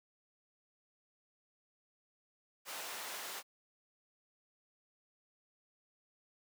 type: high-pass noise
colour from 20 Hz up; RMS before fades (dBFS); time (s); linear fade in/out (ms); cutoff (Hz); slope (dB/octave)
pink; -44; 2.65-3.43; 50; 680; 12
effects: none